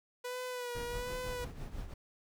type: tone with vibrato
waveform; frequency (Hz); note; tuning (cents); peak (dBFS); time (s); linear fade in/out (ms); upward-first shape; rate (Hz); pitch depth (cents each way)
sawtooth; 491.2; B4; -9; -34; 0.24-1.45; 10; sine; 1.3; 44
type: noise with tremolo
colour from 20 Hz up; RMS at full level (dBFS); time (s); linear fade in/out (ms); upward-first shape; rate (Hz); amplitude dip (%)
brown; -40; 0.75-1.94; 5; triangle; 6; 70
effects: none